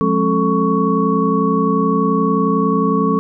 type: tone cluster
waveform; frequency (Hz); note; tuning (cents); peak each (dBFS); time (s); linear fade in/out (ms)
sine; 177.2 / 208.5 / 267.9 / 439.6 / 1116; F3 / G#3 / C4 / A4 / C#6; +25 / +7 / +41 / -2 / +11; -19; 0.01-3.19; 0
effects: none